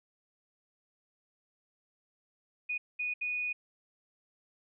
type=tone bursts at uneven times; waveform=sine; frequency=2475 Hz; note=D#7; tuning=10 cents flat; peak=-31 dBFS; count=3; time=2.69-2.78 / 2.99-3.14 / 3.21-3.53 s; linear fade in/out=10 ms; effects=none